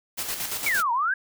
white noise with tremolo, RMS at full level -29 dBFS, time 0.17-0.83 s, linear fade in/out 20 ms, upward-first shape square, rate 8.7 Hz, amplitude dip 45%
sine exponential two-way sweep, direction down then up, 2349 to 910 to 1652 Hz, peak -21 dBFS, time 0.66-1.14 s, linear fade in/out 5 ms, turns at 0.92 s
effects none

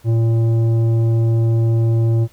triangle tone with tanh clipping, 114.3 Hz, A#2, 34 cents flat, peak -14 dBFS, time 0.04-2.28 s, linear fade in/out 50 ms, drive 14 dB, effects pink hiss -52 dBFS RMS until 2.32 s

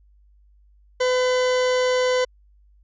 40% pulse tone, 505 Hz, B4, 39 cents sharp, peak -17 dBFS, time 1-2.25 s, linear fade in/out 10 ms, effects added 50 Hz sine -52 dBFS peak until 2.83 s + resampled to 16000 Hz

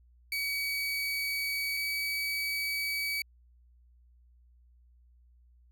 30% pulse tone pair in turn, 2268 / 2278 Hz, C#7 / C#7, +39 / +47 cents, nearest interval unison, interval 8 cents, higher second, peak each -28 dBFS, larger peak neither, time 0.32-1.77 / 1.77-3.22 s, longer neither, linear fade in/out 2 ms, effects added 60 Hz sine -58 dBFS peak until 5.71 s

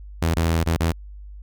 sawtooth tone with dropouts, 82.41 Hz, E2, in tune, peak -14 dBFS, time 0.22-0.92 s, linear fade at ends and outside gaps 5 ms, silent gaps 0.342-0.367 / 0.639-0.662 / 0.767-0.804 s, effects added 50 Hz sine -36 dBFS peak until 1.42 s

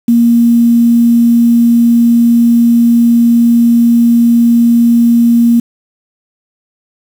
sine tone with quantisation, 234.8 Hz, A#3, 13 cents sharp, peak -4 dBFS, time 0.08-5.6 s, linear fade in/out 5 ms, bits 5, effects none

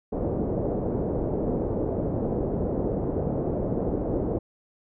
white low-pass noise, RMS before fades -27 dBFS, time 0.12-4.39 s, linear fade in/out 10 ms, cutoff 530 Hz, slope 24 dB/octave, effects none

